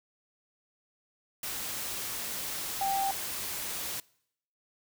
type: tone in noise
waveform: sine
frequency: 784 Hz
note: G5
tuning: in tune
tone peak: -27 dBFS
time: 2.81-3.11 s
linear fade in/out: 2 ms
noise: white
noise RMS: -36 dBFS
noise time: 1.43-4 s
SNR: +6 dB
effects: noise-tail reverb RT60 0.7 s tail -24 dB re dry